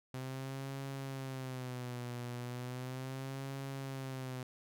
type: tone with vibrato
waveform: sawtooth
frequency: 128.9 Hz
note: C3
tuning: 26 cents flat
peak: -36 dBFS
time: 0.14-4.43 s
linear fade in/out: 2 ms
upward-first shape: sine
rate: 0.36 Hz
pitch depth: 99 cents each way
effects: none